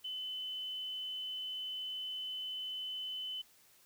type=tone; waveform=sine; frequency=3027 Hz; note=F#7; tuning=39 cents sharp; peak=-38 dBFS; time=0.04-3.42 s; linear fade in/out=10 ms; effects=white hiss -65 dBFS RMS until 3.85 s